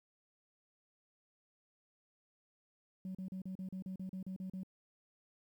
sine tone bursts, 187.7 Hz, F#3, 25 cents sharp, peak -38 dBFS, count 12, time 3.05-4.633 s, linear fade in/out 2 ms, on 98 ms, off 37 ms, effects tanh soft clip ceiling -38 dBFS + 12-bit

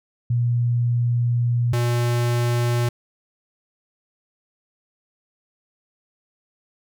sine / square tone pair in turn, 120 / 120 Hz, B2 / B2, -49 / -49 cents, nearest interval unison, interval 0 cents, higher neither, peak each -17 / -19 dBFS, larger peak first, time 0.3-1.73 / 1.73-2.89 s, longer first, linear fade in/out 5 ms, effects none

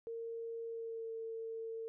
sine tone with pitch glide, 459 to 451.4 Hz, A#4 to A4, -27 to +44 cents, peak -40 dBFS, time 0.07-1.88 s, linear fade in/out 0 ms, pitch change -29 cents, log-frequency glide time 0.66-1.12 s, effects none

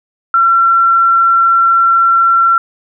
sine tone, 1358 Hz, F6, 49 cents flat, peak -6 dBFS, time 0.34-2.58 s, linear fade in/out 2 ms, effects none

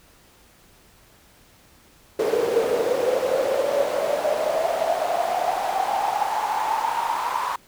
brown noise with high-pass filter sweep, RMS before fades -23 dBFS, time 2.19-7.56 s, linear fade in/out 5 ms, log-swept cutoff 440 to 1000 Hz, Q 9.8, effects pink hiss -54 dBFS RMS until 7.67 s

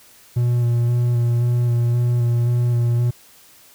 triangle tone with vibrato, 120 Hz, B2, 49 cents flat, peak -13 dBFS, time 0.36-3.11 s, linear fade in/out 10 ms, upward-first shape square, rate 1.9 Hz, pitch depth 15 cents each way, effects white hiss -49 dBFS RMS until 3.74 s

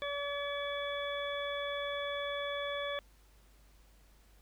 harmonic tone, 571 Hz, D5, 49 cents flat, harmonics 1 / 2 / 3 / 4 / 6, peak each -37 / -42 / -43 / -45 / -42 dBFS, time 0.02-2.99 s, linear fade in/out 0 ms, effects added 50 Hz sine -60 dBFS peak until 4.41 s + pink hiss -67 dBFS RMS until 4.41 s

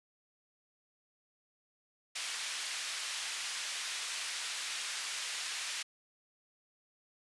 pink band-pass noise, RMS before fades -39 dBFS, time 2.15-5.83 s, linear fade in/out 10 ms, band 2000 to 8600 Hz, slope 12 dB/octave, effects resampled to 24000 Hz

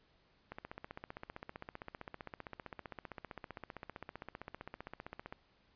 click train, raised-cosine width 0.5 ms, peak -29 dBFS, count 75, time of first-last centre 0.52-5.325 s, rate 15.4 Hz, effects pink hiss -71 dBFS RMS until 5.75 s + resampled to 11025 Hz

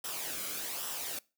white noise with flanger, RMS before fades -38 dBFS, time 0.04-1.19 s, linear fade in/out 5 ms, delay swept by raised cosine 0.44 to 1.13 ms, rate 1.2 Hz, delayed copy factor -0.55, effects noise-tail reverb RT60 0.3 s tail -23 dB re dry

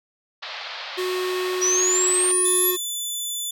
white band-pass noise, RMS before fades -34 dBFS, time 0.42-2.32 s, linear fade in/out 10 ms, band 540 to 4600 Hz, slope 48 dB/octave
square tone with pitch glide, 367.2 to 363.8 Hz, F#4 to F#4, -13 to -29 cents, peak -24 dBFS, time 0.97-2.77 s, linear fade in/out 20 ms, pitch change -16 cents, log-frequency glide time 1.55-2.51 s
sine exponential sweep, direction up, 5750 to 11790 Hz, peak -18 dBFS, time 1.61-2.72 s, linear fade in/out 20 ms
15% pulse tone, 3494 Hz, A7, 13 cents flat, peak -19 dBFS, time 2.45-3.51 s, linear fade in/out 5 ms
effects none

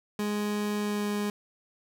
30% pulse tone with pitch glide, 208 to 206.6 Hz, G#3 to G#3, +3 to -9 cents, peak -25 dBFS, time 0.19-1.3 s, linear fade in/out 2 ms, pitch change -12 cents, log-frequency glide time 0.78-1.08 s, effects none

